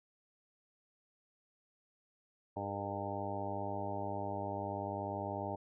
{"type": "harmonic tone with a mistuned harmonic", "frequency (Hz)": 100.4, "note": "G2", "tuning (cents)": 42, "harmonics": [1, 2, 3, 4, 5, 6, 7, 8, 9], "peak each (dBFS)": [-44, -47, -46, -47, -50, -43, -47, -43, -45], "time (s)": [2.56, 5.56], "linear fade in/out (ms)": 10, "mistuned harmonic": 5, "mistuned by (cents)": -64, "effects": []}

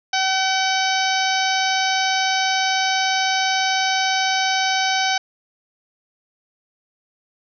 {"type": "harmonic tone with a mistuned harmonic", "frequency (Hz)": 762, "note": "G5", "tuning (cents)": -49, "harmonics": [1, 2, 3, 4, 5, 6, 7, 8], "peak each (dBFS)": [-21, -24, -26, -27, -28, -29, -29, -30], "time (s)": [0.13, 5.18], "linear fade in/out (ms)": 5, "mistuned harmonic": 8, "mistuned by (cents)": -19, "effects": []}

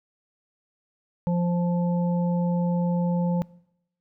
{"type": "harmonic tone", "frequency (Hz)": 174.61, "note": "F3", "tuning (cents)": 0, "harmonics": [1, 3, 5], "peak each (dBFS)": [-21, -31, -35], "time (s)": [1.27, 3.42], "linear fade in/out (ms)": 0, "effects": ["noise-tail reverb RT60 0.8 s tail -23 dB re dry"]}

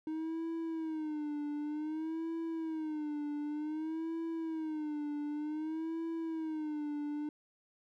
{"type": "tone with vibrato", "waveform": "triangle", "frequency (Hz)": 311.1, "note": "D#4", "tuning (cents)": 0, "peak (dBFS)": -33, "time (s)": [0.07, 7.29], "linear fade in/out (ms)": 2, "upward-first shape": "sine", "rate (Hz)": 0.54, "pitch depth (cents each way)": 100, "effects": []}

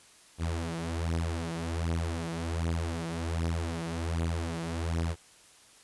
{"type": "beating tone pair", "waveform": "sawtooth", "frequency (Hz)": [82.41, 83.71], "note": ["E2", "E2"], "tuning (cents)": [0, 27], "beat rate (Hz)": 1.3, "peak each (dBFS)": -29, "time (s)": [0.38, 5.16], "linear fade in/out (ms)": 50, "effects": ["white hiss -57 dBFS RMS until 5.83 s", "resampled to 24000 Hz"]}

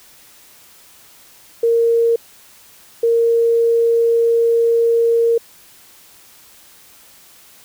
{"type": "tone pair in turn", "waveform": "sine", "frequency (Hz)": [463.5, 463.5], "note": ["A#4", "A#4"], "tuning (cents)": [-10, -10], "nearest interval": "unison", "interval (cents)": 0, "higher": "neither", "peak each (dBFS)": -11, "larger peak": "neither", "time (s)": [[1.63, 2.16], [3.03, 5.38]], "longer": "second", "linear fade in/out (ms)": 5, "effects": ["white hiss -46 dBFS RMS until 7.64 s"]}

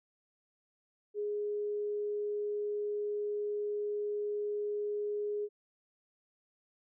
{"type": "tone", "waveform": "sine", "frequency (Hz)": 415.3, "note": "G#4", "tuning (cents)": 0, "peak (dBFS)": -32, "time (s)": [1.14, 5.49], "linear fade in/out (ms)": 50, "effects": []}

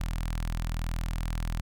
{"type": "tone with notch filter", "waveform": "sawtooth", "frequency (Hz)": 41, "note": "E1", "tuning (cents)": -9, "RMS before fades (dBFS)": -31, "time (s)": [0, 1.61], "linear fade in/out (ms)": 10, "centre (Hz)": 410, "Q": 0.59, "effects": []}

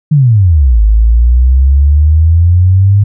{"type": "exponential two-way sweep", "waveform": "sine", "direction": "down then up", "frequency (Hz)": [157.7, 51.9, 103], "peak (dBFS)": -3, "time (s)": [0.11, 3.04], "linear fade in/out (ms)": 10, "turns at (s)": 0.82, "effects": []}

